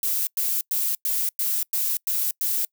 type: noise bursts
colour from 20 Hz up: violet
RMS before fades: -24 dBFS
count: 8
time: 0.03-2.65 s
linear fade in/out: 2 ms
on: 240 ms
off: 100 ms
effects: noise-tail reverb RT60 0.1 s tail -26 dB re dry